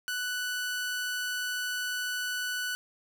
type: tone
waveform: sawtooth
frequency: 1486 Hz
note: F#6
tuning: 7 cents sharp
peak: -27 dBFS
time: 0.08-2.75 s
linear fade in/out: 0 ms
effects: none